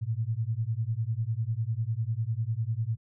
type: beating tone pair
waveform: sine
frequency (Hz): 107.9 / 117.9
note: A2 / A#2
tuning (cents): -33 / +20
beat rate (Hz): 10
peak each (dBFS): -30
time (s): 0.01-2.97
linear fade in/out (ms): 20
effects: none